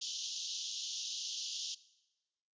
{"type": "band-pass noise", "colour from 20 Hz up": "white", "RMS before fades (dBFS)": -41, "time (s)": [0.01, 1.75], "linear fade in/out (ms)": 10, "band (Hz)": [2900, 6700], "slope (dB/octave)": 96, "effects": ["noise-tail reverb RT60 1.0 s tail -19 dB re dry", "resampled to 16000 Hz"]}